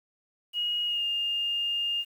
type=tone with pitch glide; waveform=sine; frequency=2884 to 2820 Hz; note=F#7 to F7; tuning=-45 to +16 cents; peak=-26 dBFS; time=0.53-2.05 s; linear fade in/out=50 ms; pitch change=-39 cents; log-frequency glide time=0.86-1.04 s; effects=9-bit